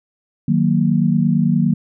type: chord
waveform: sine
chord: D# minor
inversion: none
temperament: equal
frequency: 155.56 / 185 / 233.1 Hz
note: D#3 / F#3 / A#3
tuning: 0 / 0 / 0 cents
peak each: -17 dBFS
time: 0.48-1.74 s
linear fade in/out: 5 ms
effects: none